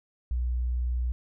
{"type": "tone", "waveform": "sine", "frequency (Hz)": 61.1, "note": "B1", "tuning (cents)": -18, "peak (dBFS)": -25, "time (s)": [0.31, 1.12], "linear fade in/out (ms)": 0, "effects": []}